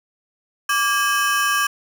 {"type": "ring-modulated tone", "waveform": "35% pulse", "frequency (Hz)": 1396.9, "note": "F6", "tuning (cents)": 0, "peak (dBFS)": -12, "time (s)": [0.69, 1.67], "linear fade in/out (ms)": 5, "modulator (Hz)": 232, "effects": []}